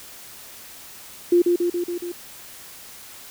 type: tone with echo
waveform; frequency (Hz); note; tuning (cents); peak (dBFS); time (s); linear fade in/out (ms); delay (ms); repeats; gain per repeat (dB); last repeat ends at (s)
sine; 349.2; F4; 0; -12; 1.32-1.42; 5; 140; 5; -3; 2.12
effects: white hiss -42 dBFS RMS until 3.3 s